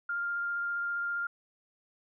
sine tone with vibrato, 1400 Hz, F6, 4 cents sharp, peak -30 dBFS, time 0.09-1.27 s, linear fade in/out 5 ms, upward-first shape triangle, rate 15 Hz, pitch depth 9 cents each way, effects none

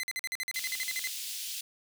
sawtooth tone bursts, 2046 Hz, C7, 39 cents flat, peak -28 dBFS, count 14, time 0-1.073 s, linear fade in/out 0 ms, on 33 ms, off 47 ms
pink high-pass noise, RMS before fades -38 dBFS, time 0.54-1.61 s, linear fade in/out 5 ms, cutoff 3000 Hz, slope 24 dB/octave
effects none

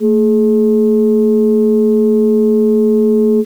sine tone pair together, 224 / 422.9 Hz, A3 / G#4, +31 / +31 cents, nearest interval major seventh, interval 1100 cents, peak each -10 dBFS, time 0-3.45 s, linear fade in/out 50 ms, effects tanh soft clip ceiling 0 dBFS + 7-bit

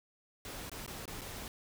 pink noise with dropouts, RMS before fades -44 dBFS, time 0.45-1.48 s, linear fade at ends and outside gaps 1 ms, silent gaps 0.696-0.716 / 0.863-0.877 / 1.056-1.078 / 1.211-1.216 s, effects none

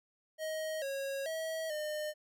square tone with pitch steps, 629 / 548 / 643 / 607 Hz, D#5 / C#5 / E5 / D#5, +19 / -20 / -43 / -43 cents, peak -36 dBFS, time 0.38-2.14 s, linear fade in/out 50 ms, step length 440 ms, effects none

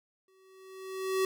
square tone with exponential growth, 379.8 Hz, F#4, 45 cents sharp, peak -25 dBFS, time 0.28-1.25 s, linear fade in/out 2 ms, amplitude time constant 210 ms, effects none

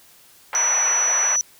white band-pass noise, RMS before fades -28 dBFS, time 0.53-1.36 s, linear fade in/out 0 ms, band 550 to 2200 Hz, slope 24 dB/octave
sine tone, 5920 Hz, F#8, in tune, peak -17 dBFS, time 0.55-1.41 s, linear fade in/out 0 ms
effects white hiss -51 dBFS RMS until 1.59 s

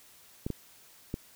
clicks, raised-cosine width 3 ms, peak -19 dBFS, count 3, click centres 0.465 / 0.503 / 1.141 s, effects white hiss -57 dBFS RMS until 1.35 s

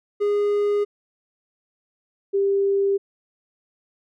triangle / sine tone pair in turn, 411.1 / 396 Hz, G#4 / G4, -18 / +18 cents, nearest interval minor second, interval 64 cents, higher first, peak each -16 / -17 dBFS, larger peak first, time 0.2-0.85 / 2.33-2.98 s, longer neither, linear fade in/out 20 ms, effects none

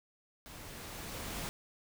pink noise with level ramp, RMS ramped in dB -50 to -39 dBFS, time 0.46-1.49 s, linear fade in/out 0 ms, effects none

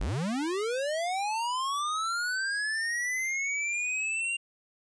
square linear sweep, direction up, 31.37 to 2791 Hz, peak -29 dBFS, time 0-4.37 s, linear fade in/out 10 ms, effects resampled to 22050 Hz

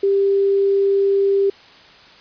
sine tone, 395.1 Hz, G4, 14 cents sharp, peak -13 dBFS, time 0.03-1.5 s, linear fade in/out 5 ms, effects white hiss -45 dBFS RMS until 2.2 s + resampled to 11025 Hz

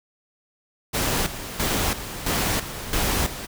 pink noise with tremolo, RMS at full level -23 dBFS, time 0.93-3.47 s, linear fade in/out 20 ms, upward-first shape square, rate 1.5 Hz, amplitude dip 70%, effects none

